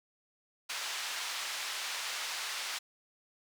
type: band-pass noise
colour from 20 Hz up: white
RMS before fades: -38 dBFS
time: 0.69-2.79 s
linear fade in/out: 10 ms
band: 940 to 5000 Hz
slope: 12 dB/octave
effects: none